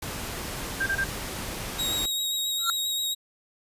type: noise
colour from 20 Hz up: pink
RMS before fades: -34 dBFS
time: 0.02-2.06 s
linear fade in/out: 5 ms
type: tone bursts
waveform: sine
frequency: 1583 Hz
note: G6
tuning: 17 cents sharp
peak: -23 dBFS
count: 3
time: 0.8-1.044 s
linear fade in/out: 10 ms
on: 66 ms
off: 23 ms
type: tone with vibrato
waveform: sawtooth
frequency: 3791 Hz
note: A#7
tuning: 28 cents sharp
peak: -23 dBFS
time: 1.78-3.15 s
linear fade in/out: 20 ms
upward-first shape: sine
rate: 7.5 Hz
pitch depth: 15 cents each way
type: tone with exponential growth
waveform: square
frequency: 1369 Hz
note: F6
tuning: 35 cents flat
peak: -20 dBFS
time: 2.58-2.7 s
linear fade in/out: 1 ms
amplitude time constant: 24 ms
effects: resampled to 32000 Hz